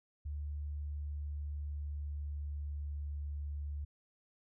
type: tone with pitch glide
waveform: sine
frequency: 73.42 to 72.74 Hz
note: D2 to D2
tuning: 0 to -16 cents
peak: -37 dBFS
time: 0.25-3.85 s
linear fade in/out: 10 ms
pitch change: -16 cents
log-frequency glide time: 0.65-3.15 s
effects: none